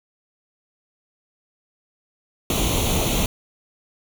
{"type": "noise with comb filter", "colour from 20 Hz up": "pink", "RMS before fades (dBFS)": -21, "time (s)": [2.5, 3.26], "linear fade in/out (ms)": 2, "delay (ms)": 0.3, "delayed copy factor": 0.75, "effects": []}